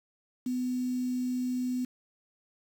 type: tone with quantisation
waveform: sine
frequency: 250.8 Hz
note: B3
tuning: 27 cents sharp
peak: -28 dBFS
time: 0.46-1.85 s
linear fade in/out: 5 ms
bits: 8
effects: none